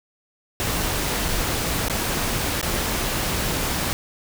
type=noise with dropouts; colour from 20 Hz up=pink; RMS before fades=-24 dBFS; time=0.6-3.93 s; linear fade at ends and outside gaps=0 ms; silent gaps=1.283-1.287 / 1.884-1.898 / 2.613-2.628 s; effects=none